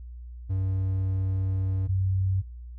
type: tone pair in turn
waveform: triangle / sine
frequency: 95.1 / 95.1 Hz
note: F#2 / F#2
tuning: +48 / +48 cents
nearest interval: unison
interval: 0 cents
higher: neither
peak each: -22 dBFS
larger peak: neither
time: 0.49-1.88 / 1.88-2.42 s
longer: first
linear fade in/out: 20 ms
effects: noise-tail reverb RT60 0.4 s tail -24 dB re dry + added 60 Hz sine -38 dBFS peak until 2.78 s